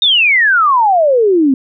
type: exponential sweep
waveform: sine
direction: down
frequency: 3739 to 255.4 Hz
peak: -7 dBFS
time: 0.02-1.54 s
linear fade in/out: 2 ms
effects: none